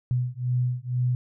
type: beating tone pair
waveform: sine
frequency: 123.47 / 125.57 Hz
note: B2 / B2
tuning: 0 / +29 cents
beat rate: 2.1 Hz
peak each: -26 dBFS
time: 0.11-1.15 s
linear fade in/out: 0 ms
effects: none